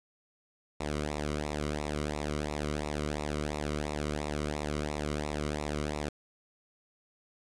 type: tone with flanger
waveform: sawtooth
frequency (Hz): 74.5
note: D2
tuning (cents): +25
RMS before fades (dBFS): -34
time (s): 0.8-6.09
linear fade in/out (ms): 5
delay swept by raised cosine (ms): 0.63 to 1.19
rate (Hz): 2.9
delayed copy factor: -0.8
effects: resampled to 22050 Hz + 9-bit